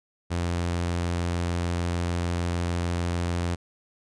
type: tone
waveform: sawtooth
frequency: 86.7 Hz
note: F2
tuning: 12 cents flat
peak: -21 dBFS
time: 0.3-3.56 s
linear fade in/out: 20 ms
effects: resampled to 22050 Hz